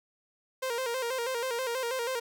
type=tone with vibrato; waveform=sawtooth; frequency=494.4 Hz; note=B4; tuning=2 cents sharp; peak=-26 dBFS; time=0.62-2.2 s; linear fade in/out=10 ms; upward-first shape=square; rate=6.2 Hz; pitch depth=91 cents each way; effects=none